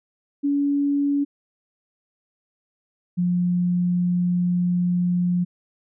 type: tone pair in turn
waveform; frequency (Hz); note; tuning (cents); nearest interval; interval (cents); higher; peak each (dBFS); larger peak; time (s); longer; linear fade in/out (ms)
sine; 284.1 / 177.43; C#4 / F3; +43 / +28; minor sixth; 815; first; -18; neither; 0.43-1.25 / 3.17-5.45; second; 20
effects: none